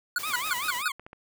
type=tone bursts; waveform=square; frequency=1453 Hz; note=F#6; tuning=32 cents flat; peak=-24 dBFS; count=5; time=0.16-0.88 s; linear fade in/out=2 ms; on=24 ms; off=150 ms
type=noise with tremolo; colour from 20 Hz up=white; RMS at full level=-36 dBFS; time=0.18-0.83 s; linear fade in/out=20 ms; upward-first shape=triangle; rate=11 Hz; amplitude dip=50%
type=tone with vibrato; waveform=20% pulse; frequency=1108.7 Hz; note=C#6; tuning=in tune; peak=-25 dBFS; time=0.23-0.92 s; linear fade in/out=5 ms; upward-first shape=sine; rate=5.2 Hz; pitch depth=240 cents each way
type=clicks; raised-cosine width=0.5 ms; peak=-29 dBFS; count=3; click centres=0.996 / 1.065 / 1.131 s
effects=none